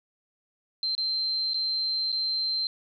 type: tone with dropouts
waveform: sine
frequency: 4125 Hz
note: C8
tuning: 25 cents flat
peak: -25 dBFS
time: 0.83-2.67 s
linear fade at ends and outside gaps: 1 ms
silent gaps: 0.951-0.979 / 1.535-1.543 / 2.119-2.126 s
effects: none